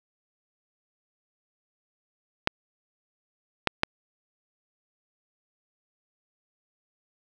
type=clicks; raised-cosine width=0.3 ms; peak=-4 dBFS; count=3; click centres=2.474 / 3.673 / 3.834 s; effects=none